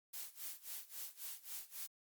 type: noise with tremolo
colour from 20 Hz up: blue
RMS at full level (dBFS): -45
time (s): 0.13-1.87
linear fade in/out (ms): 10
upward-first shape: sine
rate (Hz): 3.7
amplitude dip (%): 90
effects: Opus 48 kbps